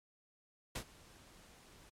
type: noise with ADSR envelope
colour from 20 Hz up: pink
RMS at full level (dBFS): -39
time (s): 0.75-1.9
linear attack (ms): 8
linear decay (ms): 77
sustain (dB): -21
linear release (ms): 13
effects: low-pass 11000 Hz 12 dB/octave + MP3 96 kbps